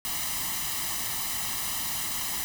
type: noise with comb filter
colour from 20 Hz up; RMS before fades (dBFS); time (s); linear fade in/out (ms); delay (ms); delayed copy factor
white; -31; 0.05-2.44; 0; 1; +0.7
effects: none